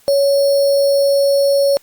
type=tone with sample-and-hold; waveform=sine; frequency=559 Hz; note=C#5; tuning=14 cents sharp; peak=-10 dBFS; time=0.08-1.77 s; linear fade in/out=0 ms; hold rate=4900 Hz; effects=white hiss -51 dBFS RMS until 1.82 s + Opus 48 kbps

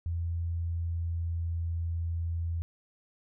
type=tone with pitch glide; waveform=sine; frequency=84.5 to 83.87 Hz; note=E2 to E2; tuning=+43 to +30 cents; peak=-29 dBFS; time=0.06-2.62 s; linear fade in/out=0 ms; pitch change=-13 cents; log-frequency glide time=0.41-1.63 s; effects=none

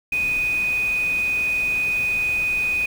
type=tone in noise; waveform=sine; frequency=2489 Hz; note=D#7; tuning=in tune; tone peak=-19 dBFS; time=0.12-2.86 s; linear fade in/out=5 ms; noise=pink; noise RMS=-37 dBFS; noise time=0.12-2.86 s; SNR=+15 dB; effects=none

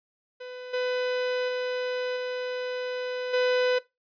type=tone with level steps; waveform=45% pulse; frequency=501 Hz; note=B4; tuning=25 cents sharp; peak=-37 / -25 / -27 / -29 / -21 dBFS; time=0.4-3.79 s; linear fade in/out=10 ms; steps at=0.73 / 1.48 / 2.16 / 3.33 s; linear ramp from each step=10 ms; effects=noise-tail reverb RT60 0.2 s tail -19 dB re dry + resampled to 11025 Hz

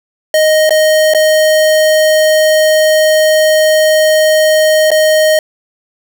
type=tone with dropouts; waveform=square; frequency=622.3 Hz; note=D#5; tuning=in tune; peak=-7 dBFS; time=0.34-5.39 s; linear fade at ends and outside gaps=2 ms; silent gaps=0.694-0.706 / 1.137-1.147 / 4.905-4.915 s; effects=none

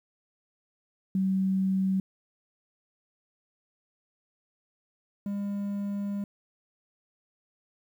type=tone pair in turn; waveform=sine / triangle; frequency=190.6 / 201.6 Hz; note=G3 / G3; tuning=-48 / +49 cents; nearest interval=minor second; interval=97 cents; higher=second; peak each=-23 / -27 dBFS; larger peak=first; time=1.15-2 / 5.26-6.24 s; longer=second; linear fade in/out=2 ms; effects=10-bit

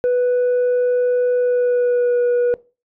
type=tone with pitch glide; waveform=sine; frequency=493.9 to 485.7 Hz; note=B4 to B4; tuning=0 to -29 cents; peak=-11 dBFS; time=0.04-2.54 s; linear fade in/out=0 ms; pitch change=-29 cents; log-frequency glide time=1.37-2.19 s; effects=noise-tail reverb RT60 0.3 s tail -21 dB re dry + tanh soft clip ceiling -13 dBFS

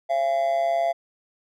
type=tone with amplitude modulation; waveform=triangle; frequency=680 Hz; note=F5; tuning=46 cents flat; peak=-15 dBFS; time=0.09-0.93 s; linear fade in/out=20 ms; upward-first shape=sine; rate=139 Hz; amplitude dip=65%; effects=none

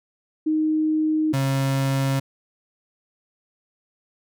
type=tone pair in turn; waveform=sine / 35% pulse; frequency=311.1 / 135.65 Hz; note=D#4 / C#3; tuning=0 / -37 cents; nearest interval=octave + major second; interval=1437 cents; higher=first; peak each=-18 dBFS; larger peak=neither; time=0.46-1.33 / 1.33-2.2 s; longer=neither; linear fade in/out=10 ms; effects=none

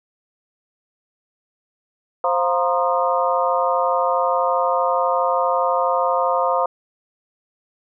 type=harmonic tone with a mistuned harmonic; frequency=175.3 Hz; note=F3; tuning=7 cents sharp; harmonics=3 / 4 / 5 / 6 / 7; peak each=-21 / -22 / -23 / -24 / -24 dBFS; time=2.24-6.66 s; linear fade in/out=2 ms; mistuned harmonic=5; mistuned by=+120 cents; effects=none

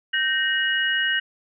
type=tone cluster; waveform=sine; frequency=1550 / 1857 / 2899 Hz; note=G6 / A#6 / F#7; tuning=-20 / -7 / -36 cents; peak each=-24 dBFS; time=0.13-1.2 s; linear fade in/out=10 ms; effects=none

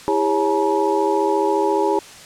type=tone cluster; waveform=sine; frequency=328.9 / 403.5 / 550 / 859 / 953 Hz; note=E4 / G#4 / C#5 / A5 / A#5; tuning=-4 / -50 / -14 / -42 / +38 cents; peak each=-23 / -19 / -25 / -22 / -24 dBFS; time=0.08-1.99 s; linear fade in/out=0 ms; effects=white hiss -40 dBFS RMS until 2.25 s + low-pass 8000 Hz 12 dB/octave

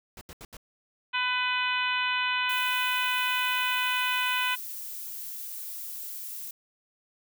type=noise bursts; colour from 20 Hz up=pink; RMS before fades=-44 dBFS; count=4; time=0.17-0.569 s; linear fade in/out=2 ms; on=42 ms; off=77 ms
type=harmonic tone; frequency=500 Hz; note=B4; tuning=21 cents sharp; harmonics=2 / 3 / 4 / 5 / 6 / 7 / 8; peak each=-31 / -31 / -35 / -30 / -33 / -39 / -44 dBFS; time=1.13-4.56 s; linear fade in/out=20 ms
type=noise; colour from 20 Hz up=violet; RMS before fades=-38 dBFS; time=2.49-6.51 s; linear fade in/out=5 ms
effects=none

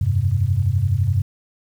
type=chord; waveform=sine; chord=F suspended second; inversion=none; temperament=equal with one note detuned; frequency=87.31 / 99.25 / 130.81 Hz; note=F2 / G2 / C3; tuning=0 / +22 / 0 cents; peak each=-22 / -18 / -22 dBFS; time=0.01-1.22 s; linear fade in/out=5 ms; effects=8-bit

